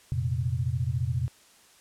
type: chord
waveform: sine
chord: F suspended fourth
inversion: none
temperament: equal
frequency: 87.31 / 116.54 / 130.81 Hz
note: F2 / Bb2 / C3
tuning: 0 / 0 / 0 cents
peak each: -31 / -29 / -29 dBFS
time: 0.12-1.28 s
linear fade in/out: 0 ms
effects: white hiss -57 dBFS RMS until 1.8 s + low-pass 10000 Hz 12 dB/octave